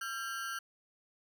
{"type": "ring-modulated tone", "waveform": "40% pulse", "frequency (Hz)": 1480, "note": "F#6", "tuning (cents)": 0, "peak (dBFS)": -33, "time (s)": [0.01, 0.59], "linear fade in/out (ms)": 5, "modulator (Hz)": 114, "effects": []}